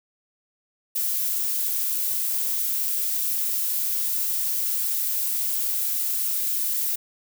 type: noise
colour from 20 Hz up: violet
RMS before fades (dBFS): -25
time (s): 0.95-6.96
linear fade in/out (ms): 10
effects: none